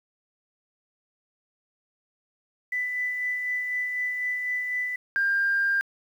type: tone with tremolo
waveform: sine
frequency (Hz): 1991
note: B6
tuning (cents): +14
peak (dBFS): -24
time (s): 2.72-4.96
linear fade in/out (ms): 5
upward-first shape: sine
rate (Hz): 4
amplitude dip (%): 35
type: tone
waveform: sine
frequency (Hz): 1598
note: G6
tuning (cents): +33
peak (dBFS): -20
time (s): 5.16-5.81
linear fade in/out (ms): 0
effects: tanh soft clip ceiling -16 dBFS + 9-bit